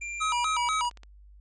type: tone with pitch glide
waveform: square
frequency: 2378 to 2290 Hz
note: D7 to D7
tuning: +21 to -44 cents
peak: -34 dBFS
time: 0.01-0.82 s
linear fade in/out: 10 ms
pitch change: -65 cents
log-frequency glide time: 0.53-0.6 s
type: tone with vibrato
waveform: square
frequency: 1108.7 Hz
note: C#6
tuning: in tune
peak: -26 dBFS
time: 0.2-0.9 s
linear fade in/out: 20 ms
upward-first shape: square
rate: 4.1 Hz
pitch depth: 240 cents each way
type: click train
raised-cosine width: 0.2 ms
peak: -31 dBFS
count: 7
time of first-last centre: 0.67-1.034 s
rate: 16.5 Hz
effects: added 50 Hz sine -49 dBFS peak until 1.4 s + resampled to 22050 Hz